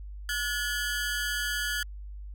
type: ring-modulated tone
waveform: sawtooth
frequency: 1576 Hz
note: G6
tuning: 9 cents sharp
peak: -22 dBFS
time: 0.29-1.83 s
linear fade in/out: 2 ms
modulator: 132 Hz
effects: added 50 Hz sine -38 dBFS peak until 2.34 s